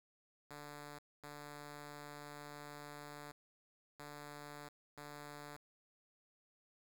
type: tone bursts at uneven times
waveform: 5% pulse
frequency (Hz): 146.5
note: D3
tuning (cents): -4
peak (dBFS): -38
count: 4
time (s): 0.5-0.99 / 1.23-3.32 / 3.99-4.69 / 4.97-5.57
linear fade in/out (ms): 10
effects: 11-bit